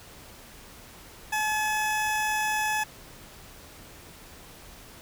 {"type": "tone", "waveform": "20% pulse", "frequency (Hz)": 856, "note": "A5", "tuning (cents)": -48, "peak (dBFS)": -20, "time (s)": [1.32, 2.84], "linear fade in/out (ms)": 10, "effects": ["pink hiss -48 dBFS RMS until 5.01 s"]}